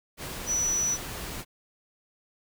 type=tone in noise; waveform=sine; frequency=5920 Hz; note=F#8; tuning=in tune; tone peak=-24 dBFS; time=0.46-0.98 s; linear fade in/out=50 ms; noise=pink; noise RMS=-37 dBFS; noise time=0.17-1.45 s; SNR=+10 dB; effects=none